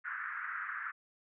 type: band-pass noise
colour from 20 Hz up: pink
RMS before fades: -40 dBFS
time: 0.04-0.92 s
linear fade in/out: 20 ms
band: 1300 to 1800 Hz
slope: 48 dB/octave
effects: none